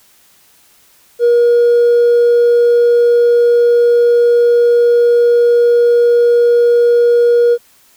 triangle tone with hard clipping, 476.4 Hz, A#4, 38 cents sharp, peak -6 dBFS, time 1.19-7.58 s, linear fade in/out 50 ms, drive 2 dB, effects white hiss -49 dBFS RMS until 7.96 s

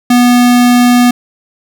square tone, 244.5 Hz, B3, 17 cents flat, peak -5 dBFS, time 0.1-1.11 s, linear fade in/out 5 ms, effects none

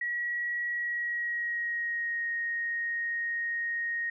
sine tone with pitch glide, 1919 to 1867.6 Hz, A#6 to A#6, +50 to +3 cents, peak -29 dBFS, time 0.01-4.1 s, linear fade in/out 5 ms, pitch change -47 cents, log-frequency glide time 0.67-2.3 s, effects none

